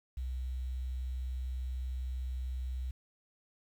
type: tone with quantisation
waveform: sine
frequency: 63.5 Hz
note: B1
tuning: 49 cents sharp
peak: -34 dBFS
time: 0.17-2.91 s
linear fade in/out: 5 ms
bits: 10
effects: none